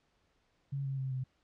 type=tone with pitch steps; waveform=sine; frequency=138.59 / 135.58 / 132.64 / 129.76 Hz; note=C#3 / C#3 / C3 / C3; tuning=0 / -38 / +24 / -14 cents; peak=-33 dBFS; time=0.72-1.24 s; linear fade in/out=10 ms; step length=130 ms; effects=pink hiss -74 dBFS RMS until 1.43 s + low-pass 5000 Hz 12 dB/octave